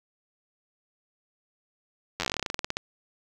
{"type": "slowing click train", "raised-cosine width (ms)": 0.2, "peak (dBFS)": -11, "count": 20, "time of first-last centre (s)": [2.2, 2.769], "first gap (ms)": 10, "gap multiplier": 1.11, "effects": ["8-bit"]}